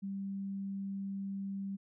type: tone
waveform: sine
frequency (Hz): 196.2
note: G3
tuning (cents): +2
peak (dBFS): -36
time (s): 0.02-1.77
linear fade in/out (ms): 20
effects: none